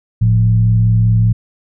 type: tone with frequency modulation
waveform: sine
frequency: 111.2 Hz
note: A2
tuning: 19 cents sharp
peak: -8 dBFS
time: 0.21-1.33 s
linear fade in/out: 10 ms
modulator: 65.1 Hz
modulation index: 0.52
effects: none